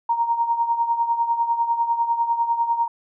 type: tone with tremolo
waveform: sine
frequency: 932.3 Hz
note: A#5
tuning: in tune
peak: -15 dBFS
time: 0.09-2.88 s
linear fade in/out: 5 ms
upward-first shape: triangle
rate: 10 Hz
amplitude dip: 75%
effects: none